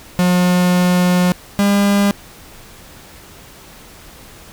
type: tone pair in turn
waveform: 45% pulse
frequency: 179.4 / 201.4 Hz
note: F3 / G3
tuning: +47 / +47 cents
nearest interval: major second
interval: 200 cents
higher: second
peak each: -11 dBFS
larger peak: neither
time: 0.19-1.32 / 1.59-2.11 s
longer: first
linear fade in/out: 0 ms
effects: pink hiss -40 dBFS RMS until 4.52 s